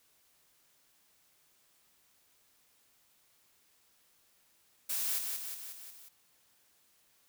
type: noise with echo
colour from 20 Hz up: blue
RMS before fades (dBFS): -34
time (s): 4.89-5.19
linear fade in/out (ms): 10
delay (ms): 180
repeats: 5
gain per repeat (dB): -4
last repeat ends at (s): 6.09
effects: white hiss -69 dBFS RMS until 7.28 s